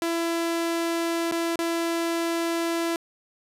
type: tone with dropouts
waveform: sawtooth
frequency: 335 Hz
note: E4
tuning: 28 cents sharp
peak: -20 dBFS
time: 0.02-2.96 s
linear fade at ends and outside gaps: 1 ms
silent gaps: 1.314-1.322 / 1.558-1.59 s
effects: resampled to 32000 Hz